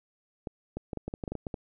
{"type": "clicks", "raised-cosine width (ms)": 2, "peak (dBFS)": -21, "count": 12, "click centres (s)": [0.472, 0.77, 0.932, 0.973, 1.08, 1.139, 1.238, 1.278, 1.32, 1.353, 1.468, 1.542], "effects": []}